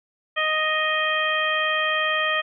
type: harmonic tone with a mistuned harmonic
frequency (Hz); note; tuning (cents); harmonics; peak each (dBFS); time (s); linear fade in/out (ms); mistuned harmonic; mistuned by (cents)
622.3; D#5; 0; 1 / 2 / 3 / 4 / 5; -28 / -26 / -24 / -28 / -28; 0.36-2.42; 20; 5; +30
effects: none